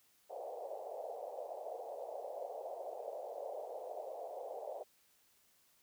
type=band-pass noise; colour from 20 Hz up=pink; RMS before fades=-45 dBFS; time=0.29-4.84 s; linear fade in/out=20 ms; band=490 to 740 Hz; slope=48 dB/octave; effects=white hiss -71 dBFS RMS until 5.82 s